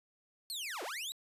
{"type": "linear two-way sweep", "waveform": "sawtooth", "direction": "down then up", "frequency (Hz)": [4435, 311.1, 3995], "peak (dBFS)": -35, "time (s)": [0.5, 1.12], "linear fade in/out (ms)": 0, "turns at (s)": 0.83, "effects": ["resampled to 32000 Hz"]}